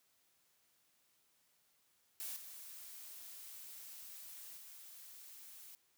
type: noise with level steps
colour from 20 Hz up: blue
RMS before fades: -44 / -52 / -55 dBFS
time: 2.2-5.75 s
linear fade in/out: 0 ms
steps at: 2.36 / 4.57 s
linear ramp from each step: 5 ms
effects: white hiss -75 dBFS RMS until 5.97 s + high-pass 60 Hz 12 dB/octave